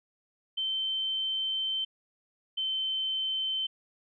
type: tone pair in turn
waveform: sine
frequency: 3097 / 3084 Hz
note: G7 / G7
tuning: -22 / -29 cents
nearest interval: unison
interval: 7 cents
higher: first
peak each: -28 dBFS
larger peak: neither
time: 0.57-1.85 / 2.57-3.67 s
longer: first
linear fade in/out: 10 ms
effects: none